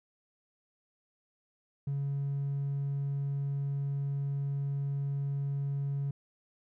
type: tone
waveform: triangle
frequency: 140 Hz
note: C#3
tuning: 18 cents sharp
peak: -27 dBFS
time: 1.87-6.11 s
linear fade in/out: 5 ms
effects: tanh soft clip ceiling -26 dBFS